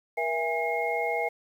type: tone cluster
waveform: sine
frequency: 476.5 / 663 / 818 / 2148 Hz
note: A#4 / E5 / G#5 / C7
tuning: +38 / +10 / -26 / +45 cents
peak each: -31 dBFS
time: 0.17-1.29 s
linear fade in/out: 10 ms
effects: 9-bit